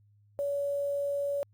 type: tone with quantisation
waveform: sine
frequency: 567 Hz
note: C#5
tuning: 39 cents sharp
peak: -28 dBFS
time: 0.39-1.43 s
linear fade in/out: 0 ms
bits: 9
effects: added 103 Hz sine -60 dBFS peak until 1.53 s + Opus 48 kbps